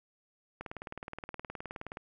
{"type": "click train", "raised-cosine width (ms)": 0.5, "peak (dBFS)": -25, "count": 27, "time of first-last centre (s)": [0.61, 1.971], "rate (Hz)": 19.1, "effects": []}